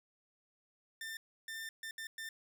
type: tone bursts at uneven times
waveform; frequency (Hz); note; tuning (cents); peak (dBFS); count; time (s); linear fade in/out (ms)
sawtooth; 1794; A6; +33; -38; 5; 1.01-1.17 / 1.48-1.69 / 1.83-1.91 / 1.98-2.07 / 2.18-2.29; 2
effects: none